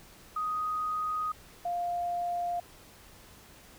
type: tone pair in turn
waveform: sine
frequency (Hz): 1248 / 700.4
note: D#6 / F5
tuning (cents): +5 / +5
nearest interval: minor seventh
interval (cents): 1000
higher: first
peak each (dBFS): -29 / -29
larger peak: neither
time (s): 0.36-1.32 / 1.65-2.6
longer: first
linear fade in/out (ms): 5
effects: pink hiss -54 dBFS RMS until 3.78 s